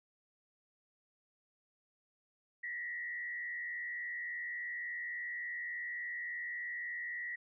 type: tone with frequency modulation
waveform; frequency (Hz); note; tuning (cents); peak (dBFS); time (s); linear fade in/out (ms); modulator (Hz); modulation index
sine; 1926; B6; -44; -38; 2.63-7.36; 10; 83.5; 0.86
effects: none